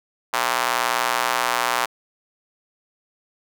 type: tone with high-pass filter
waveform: square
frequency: 60.3 Hz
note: B1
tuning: 41 cents flat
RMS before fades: -22 dBFS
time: 0.33-1.86 s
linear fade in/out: 10 ms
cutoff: 970 Hz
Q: 1.6
effects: none